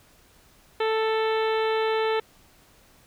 harmonic tone, 441.2 Hz, A4, 5 cents sharp, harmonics 1 / 2 / 3 / 4 / 5 / 6 / 7 / 8 / 9, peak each -23 / -29 / -33 / -35 / -37 / -39 / -40 / -41 / -42 dBFS, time 0.8-2.2 s, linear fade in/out 5 ms, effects pink hiss -57 dBFS RMS until 3.06 s

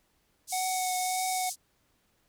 white band-pass noise, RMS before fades -36 dBFS, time 0.47-1.56 s, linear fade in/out 50 ms, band 5100 to 10000 Hz, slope 24 dB/octave
square tone with vibrato, 740 Hz, F#5, in tune, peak -30 dBFS, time 0.52-1.5 s, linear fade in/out 10 ms, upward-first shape triangle, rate 1.7 Hz, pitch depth 16 cents each way
effects pink hiss -71 dBFS RMS until 2.28 s

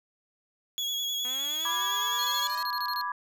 35% pulse tone with vibrato, 3347 Hz, G#7, 13 cents sharp, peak -27 dBFS, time 0.78-2.47 s, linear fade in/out 0 ms, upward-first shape sine, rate 9.7 Hz, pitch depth 26 cents each way
5% pulse exponential sweep, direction up, 247.2 to 648 Hz, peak -31 dBFS, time 1.25-2.63 s, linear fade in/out 0 ms
sine chord, G# diminished, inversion first, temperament equal, 987.8 / 1174.7 / 1661.2 Hz, B5 / D6 / G#6, 0 / 0 / 0 cents, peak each -32 / -34 / -36 dBFS, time 1.65-3.12 s, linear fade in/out 2 ms
square tone bursts, 4273 Hz, C8, 36 cents sharp, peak -33 dBFS, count 11, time 2.19-3.012 s, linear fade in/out 0 ms, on 52 ms, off 25 ms
effects none

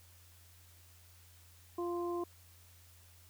harmonic tone, 347.7 Hz, F4, 8 cents flat, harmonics 1 / 2 / 3, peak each -35 / -45 / -43 dBFS, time 1.78-2.24 s, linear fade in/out 5 ms, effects added 87 Hz sine -60 dBFS peak until 3.29 s + white hiss -63 dBFS RMS until 3.29 s

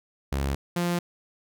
sawtooth tone pair in turn, 68.9 / 174.27 Hz, C#2 / F3, -10 / -3 cents, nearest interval octave + major third, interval 1607 cents, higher second, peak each -21 / -20 dBFS, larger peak second, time 0.32-0.55 / 0.76-0.99 s, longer neither, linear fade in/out 5 ms, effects none

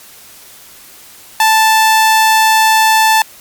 sawtooth tone, 880 Hz, A5, in tune, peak -3 dBFS, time 1.4-3.22 s, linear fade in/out 2 ms, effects white hiss -38 dBFS RMS until 3.4 s + MP3 96 kbps

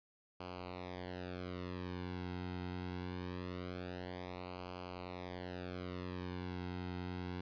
sawtooth tone with flanger, 90.3 Hz, F#2, 42 cents flat, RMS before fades -44 dBFS, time 0.4-7.41 s, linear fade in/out 5 ms, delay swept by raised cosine 0.54 to 1.74 ms, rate 0.23 Hz, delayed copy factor -0.85, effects resampled to 11025 Hz

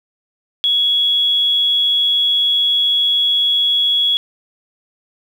sine tone, 3351 Hz, G#7, 15 cents sharp, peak -12 dBFS, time 0.64-4.17 s, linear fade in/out 0 ms, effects 7-bit

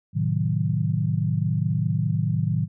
sine chord, A diminished seventh, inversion none, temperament equal, 110 / 130.81 / 155.56 / 185 Hz, A2 / C3 / Eb3 / Gb3, 0 / 0 / 0 / 0 cents, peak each -25 / -28 / -24 / -29 dBFS, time 0.13-2.68 s, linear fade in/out 50 ms, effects none

